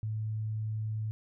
sine tone, 108.7 Hz, A2, 21 cents flat, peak -31 dBFS, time 0.03-1.11 s, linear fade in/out 0 ms, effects none

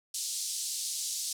white band-pass noise, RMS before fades -35 dBFS, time 0.14-1.33 s, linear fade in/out 5 ms, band 4100 to 9400 Hz, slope 24 dB/octave, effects none

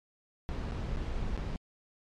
brown noise with dropouts, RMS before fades -34 dBFS, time 0.49-1.56 s, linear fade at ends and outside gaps 0 ms, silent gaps 0.711-0.721 / 0.961-0.971 / 1.367-1.376 s, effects low-pass 5000 Hz 12 dB/octave + MP3 64 kbps

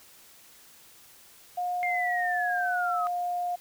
sine tone with pitch glide, 716 to 709.4 Hz, F5 to F5, +43 to +27 cents, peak -27 dBFS, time 1.57-3.56 s, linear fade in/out 10 ms, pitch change -16 cents, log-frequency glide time 2.78-3.06 s
sine linear sweep, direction down, 2127 to 1244.5 Hz, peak -28 dBFS, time 1.83-3.07 s, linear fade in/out 0 ms
effects white hiss -54 dBFS RMS until 3.6 s

